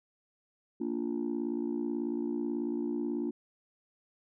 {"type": "chord", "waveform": "sine", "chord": "Bb major", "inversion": "none", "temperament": "just", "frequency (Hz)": [233.1, 291.4, 349.6], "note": ["Bb3", "D4", "F4"], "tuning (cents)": [0, -13, 2], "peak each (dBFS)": [-34, -33, -34], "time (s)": [0.8, 3.31], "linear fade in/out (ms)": 10, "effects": ["tanh soft clip ceiling -25 dBFS"]}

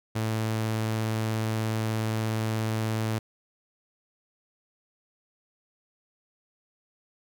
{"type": "tone", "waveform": "sawtooth", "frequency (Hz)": 110.4, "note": "A2", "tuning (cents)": 6, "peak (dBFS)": -22, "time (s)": [0.15, 3.19], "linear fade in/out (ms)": 10, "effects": []}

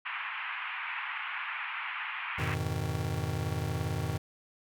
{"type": "band-pass noise", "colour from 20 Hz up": "white", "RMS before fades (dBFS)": -37, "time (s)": [0.05, 2.55], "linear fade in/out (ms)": 10, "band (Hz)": [890, 2700], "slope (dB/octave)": 48}
{"type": "chord", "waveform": "square", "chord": "F half-diminished seventh", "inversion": "none", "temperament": "just", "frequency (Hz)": [87.31, 104.77, 125.72, 157.15], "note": ["F2", "Ab2", "Cb3", "Eb3"], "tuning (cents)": [0, 16, 31, 18], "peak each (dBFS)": -37, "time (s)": [2.38, 4.18], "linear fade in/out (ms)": 10}
{"effects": []}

